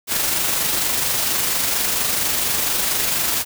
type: noise with amplitude modulation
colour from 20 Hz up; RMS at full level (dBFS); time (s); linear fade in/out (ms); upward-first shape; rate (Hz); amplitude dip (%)
white; -19; 0.07-3.45; 50; sine; 24.3; 30
effects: none